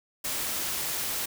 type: noise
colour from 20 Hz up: white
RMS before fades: -31 dBFS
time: 0.24-1.26 s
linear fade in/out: 10 ms
effects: none